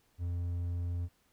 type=tone; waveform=triangle; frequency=87.1 Hz; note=F2; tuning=4 cents flat; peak=-30 dBFS; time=0.18-1.09 s; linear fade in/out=50 ms; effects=pink hiss -71 dBFS RMS until 1.32 s